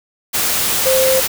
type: tone in noise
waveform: sine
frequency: 523.3 Hz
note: C5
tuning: in tune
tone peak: -12 dBFS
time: 0.85-1.21 s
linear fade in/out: 20 ms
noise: white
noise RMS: -17 dBFS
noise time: 0.33-1.28 s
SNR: +2 dB
effects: none